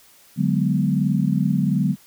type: chord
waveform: sine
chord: G# half-diminished seventh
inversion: second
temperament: equal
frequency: 146.83 / 185 / 207.7 / 246.9 Hz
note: D3 / F#3 / G#3 / B3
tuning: 0 / 0 / 0 / 0 cents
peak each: -22 / -21 / -23 / -25 dBFS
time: 0.36-1.96 s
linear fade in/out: 50 ms
effects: white hiss -52 dBFS RMS until 2.06 s